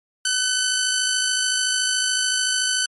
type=tone with amplitude modulation; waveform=10% pulse; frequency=1511 Hz; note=F#6; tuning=36 cents sharp; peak=-9 dBFS; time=0.25-2.86 s; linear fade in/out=5 ms; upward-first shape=sine; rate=53.7 Hz; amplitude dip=35%; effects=MP3 48 kbps